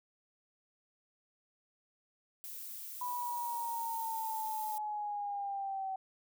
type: noise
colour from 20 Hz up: violet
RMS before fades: -45 dBFS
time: 2.44-4.78 s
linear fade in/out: 0 ms
type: linear sweep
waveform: sine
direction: down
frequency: 986 to 762 Hz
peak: -35 dBFS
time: 3.01-5.96 s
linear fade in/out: 5 ms
effects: none